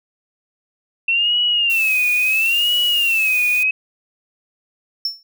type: tone with vibrato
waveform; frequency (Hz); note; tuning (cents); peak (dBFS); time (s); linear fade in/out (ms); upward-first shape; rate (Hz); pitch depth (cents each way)
sine; 2683; E7; +30; -14; 1.08-3.71; 5; sine; 0.73; 150
type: noise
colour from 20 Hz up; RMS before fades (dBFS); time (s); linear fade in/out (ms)
blue; -30; 1.7-3.63; 0
type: tone with exponential decay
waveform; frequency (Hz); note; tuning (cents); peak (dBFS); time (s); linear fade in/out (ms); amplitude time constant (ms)
triangle; 5400; E8; +41; -14; 5.05-5.23; 2; 39
effects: none